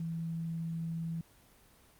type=tone; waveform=sine; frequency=164.81 Hz; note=E3; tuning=in tune; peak=-34 dBFS; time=0-1.21 s; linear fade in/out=2 ms; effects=pink hiss -62 dBFS RMS until 1.99 s + Opus 24 kbps